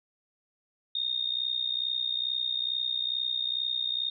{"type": "tone with amplitude modulation", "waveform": "sine", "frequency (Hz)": 3686, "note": "A#7", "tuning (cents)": -20, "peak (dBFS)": -24, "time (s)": [0.95, 4.1], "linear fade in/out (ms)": 5, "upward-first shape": "sine", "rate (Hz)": 62.3, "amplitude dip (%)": 80, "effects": []}